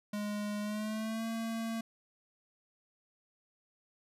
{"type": "tone with pitch glide", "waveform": "square", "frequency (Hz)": [207.7, 226.5], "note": ["G#3", "A#3"], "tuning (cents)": [0, -50], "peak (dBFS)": -35, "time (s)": [0.13, 1.81], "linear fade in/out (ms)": 5, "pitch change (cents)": 150, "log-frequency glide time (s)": [0.61, 1.27], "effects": ["resampled to 32000 Hz"]}